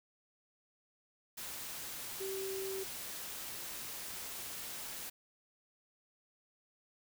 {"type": "tone in noise", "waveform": "sine", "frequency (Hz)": 385.5, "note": "G4", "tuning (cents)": -29, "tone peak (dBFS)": -38, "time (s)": [2.2, 2.84], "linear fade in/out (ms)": 10, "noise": "white", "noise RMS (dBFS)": -44, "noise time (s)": [1.37, 5.1], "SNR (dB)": 3, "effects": []}